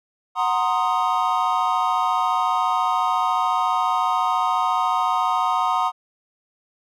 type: chord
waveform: triangle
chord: C half-diminished seventh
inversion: second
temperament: equal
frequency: 740 / 932.3 / 1046.5 / 1244.5 Hz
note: Gb5 / Bb5 / C6 / Eb6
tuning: 0 / 0 / 0 / 0 cents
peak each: -22 dBFS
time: 0.35-5.92 s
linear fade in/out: 50 ms
effects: none